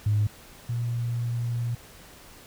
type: tone pair in turn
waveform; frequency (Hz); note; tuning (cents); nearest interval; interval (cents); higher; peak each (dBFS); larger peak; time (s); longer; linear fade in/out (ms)
sine; 105.1 / 118.92; G#2 / A#2; +21 / +35; major second; 214; second; -19 / -25; first; 0.06-0.27 / 0.69-1.75; second; 5
effects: tanh soft clip ceiling -15 dBFS + pink hiss -49 dBFS RMS until 2.46 s